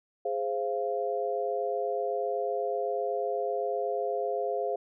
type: chord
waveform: sine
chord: F minor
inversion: first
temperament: equal with one note detuned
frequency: 415.3 / 523.3 / 690 Hz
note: Ab4 / C5 / F5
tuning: 0 / 0 / -21 cents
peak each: -32 dBFS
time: 0.25-4.76 s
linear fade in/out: 5 ms
effects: none